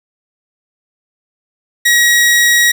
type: tone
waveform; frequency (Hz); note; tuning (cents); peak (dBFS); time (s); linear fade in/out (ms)
sawtooth; 1904; A#6; +36; -4; 1.85-2.72; 10
effects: none